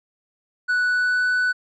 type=tone with pitch glide; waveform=triangle; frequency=1480 to 1491.2 Hz; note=F#6 to F#6; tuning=0 to +13 cents; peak=-16 dBFS; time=0.68-1.53 s; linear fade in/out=20 ms; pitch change=+13 cents; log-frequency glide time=0.85-1.28 s; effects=resampled to 16000 Hz